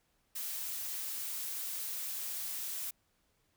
blue noise, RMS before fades -39 dBFS, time 0.35-2.91 s, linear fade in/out 10 ms, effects pink hiss -75 dBFS RMS until 3.56 s

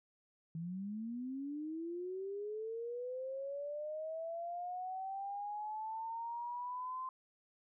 sine linear sweep, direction up, 159.2 to 1042 Hz, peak -39 dBFS, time 0.55-7.09 s, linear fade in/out 2 ms, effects none

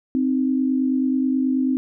sine tone pair together, 260.6 / 309.9 Hz, C4 / D#4, -7 / -7 cents, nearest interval minor third, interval 300 cents, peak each -18 / -25 dBFS, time 0.15-1.77 s, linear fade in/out 0 ms, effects none

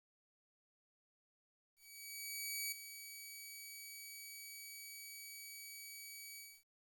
10% pulse tone with ADSR envelope, 2275 Hz, C#7, 44 cents sharp, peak -30 dBFS, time 1.76-6.64 s, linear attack 960 ms, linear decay 6 ms, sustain -11 dB, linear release 260 ms, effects 12-bit

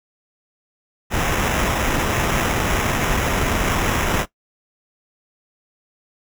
pink noise with sample-and-hold, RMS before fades -20 dBFS, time 1.1-4.26 s, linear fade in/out 50 ms, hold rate 4410 Hz, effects noise-tail reverb RT60 0.1 s tail -17 dB re dry

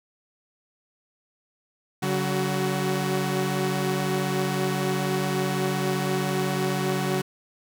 sawtooth tone cluster, 142.5 / 188.4 / 372.8 Hz, C#3 / F#3 / F#4, +48 / +32 / +13 cents, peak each -24 dBFS, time 2.02-7.22 s, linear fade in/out 10 ms, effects none

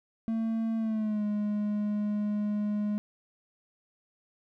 triangle tone with pitch glide, 224.8 to 208.5 Hz, A3 to G#3, +37 to +7 cents, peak -25 dBFS, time 0.28-2.98 s, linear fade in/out 0 ms, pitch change -130 cents, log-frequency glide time 0.77-1.24 s, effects none

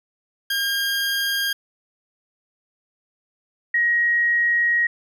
20% pulse / sine tone pair in turn, 1613 / 1890.7 Hz, G6 / A#6, +49 / +24 cents, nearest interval minor third, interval 275 cents, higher second, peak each -16 dBFS, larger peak neither, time 0.5-1.53 / 3.74-4.87 s, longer second, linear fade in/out 5 ms, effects none

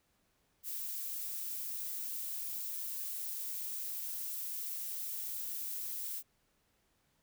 violet noise, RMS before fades -40 dBFS, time 0.63-6.23 s, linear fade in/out 50 ms, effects pink hiss -75 dBFS RMS until 7.22 s

